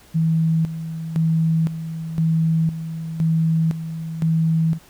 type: tone with tremolo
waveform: sine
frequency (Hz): 161.9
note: E3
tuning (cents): -31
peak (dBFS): -15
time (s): 0.14-4.79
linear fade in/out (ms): 20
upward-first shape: square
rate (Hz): 0.98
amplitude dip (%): 70
effects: pink hiss -50 dBFS RMS until 4.89 s